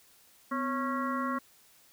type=harmonic tone with a mistuned harmonic; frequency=275.1 Hz; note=C#4; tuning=13 cents flat; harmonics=1 / 2 / 4 / 5 / 6 / 7; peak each=-33 / -40 / -33 / -38 / -46 / -43 dBFS; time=0.51-1.39 s; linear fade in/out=10 ms; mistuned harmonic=1; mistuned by=-140 cents; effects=white hiss -61 dBFS RMS until 1.92 s